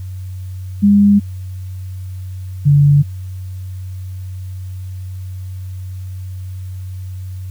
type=tone pair in turn; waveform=sine; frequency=202.8 / 143.7 Hz; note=G#3 / D3; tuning=-41 / -37 cents; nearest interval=tritone; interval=596 cents; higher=first; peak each=-6 dBFS; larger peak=neither; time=0.82-1.2 / 2.65-3.03 s; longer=neither; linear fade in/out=20 ms; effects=added 93 Hz sine -24 dBFS peak until 7.5 s + white hiss -50 dBFS RMS until 7.5 s